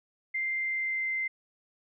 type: tone with pitch glide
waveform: sine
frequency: 2093 to 2079 Hz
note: C7 to C7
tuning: 0 to -12 cents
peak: -28 dBFS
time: 0.34-1.28 s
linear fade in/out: 10 ms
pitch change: -12 cents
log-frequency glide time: 0.55-1.08 s
effects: none